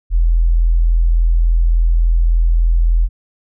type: tone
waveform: sine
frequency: 41.75 Hz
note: E1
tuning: 23 cents sharp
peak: -9 dBFS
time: 0.1-3.09 s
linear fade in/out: 50 ms
effects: none